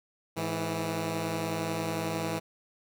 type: tone pair together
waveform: 10% pulse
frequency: 105.51 / 163.8 Hz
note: G#2 / E3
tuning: +28 / -11 cents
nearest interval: minor sixth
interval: 761 cents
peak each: -27 / -23 dBFS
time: 0.36-2.4 s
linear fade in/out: 20 ms
effects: none